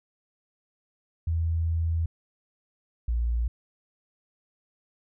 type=tone pair in turn; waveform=sine; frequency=82.41 / 58.44 Hz; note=E2 / A#1; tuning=0 / +5 cents; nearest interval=tritone; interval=595 cents; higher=first; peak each=-23 dBFS; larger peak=neither; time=1.27-2.06 / 3.08-3.48 s; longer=first; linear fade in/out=5 ms; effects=none